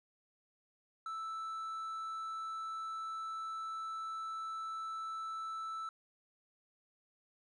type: tone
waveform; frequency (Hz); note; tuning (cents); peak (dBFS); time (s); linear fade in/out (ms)
triangle; 1318.5; E6; 0; -37; 1.06-5.89; 2
effects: resampled to 24000 Hz + 12-bit